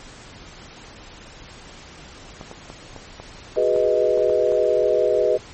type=clicks; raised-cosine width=1 ms; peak=-21 dBFS; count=10; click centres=2.412 / 2.514 / 2.701 / 2.963 / 3.2 / 3.562 / 3.762 / 4.176 / 4.297 / 4.521 s
type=chord; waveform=sine; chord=G# minor seventh; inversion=third; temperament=equal; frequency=370 / 415.3 / 493.9 / 622.3 Hz; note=F#4 / G#4 / B4 / D#5; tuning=0 / 0 / 0 / 0 cents; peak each=-25 / -21 / -20 / -20 dBFS; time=3.56-5.38 s; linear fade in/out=20 ms
effects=pink hiss -42 dBFS RMS until 5.53 s + MP3 32 kbps